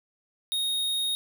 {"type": "tone", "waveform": "square", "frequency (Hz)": 3729, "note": "A#7", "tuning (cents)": 0, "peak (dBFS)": -26, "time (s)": [0.52, 1.15], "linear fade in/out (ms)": 0, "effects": []}